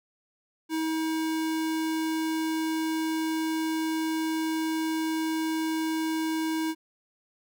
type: tone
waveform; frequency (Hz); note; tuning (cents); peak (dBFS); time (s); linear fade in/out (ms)
square; 319.2; D#4; +44; -27; 0.69-6.75; 50
effects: none